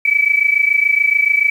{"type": "tone pair together", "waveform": "sine", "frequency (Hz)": [2281, 2308], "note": ["C#7", "D7"], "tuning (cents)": [49, -31], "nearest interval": "unison", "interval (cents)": 20, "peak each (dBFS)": -14, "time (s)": [0.05, 1.5], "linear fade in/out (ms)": 5, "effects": ["7-bit"]}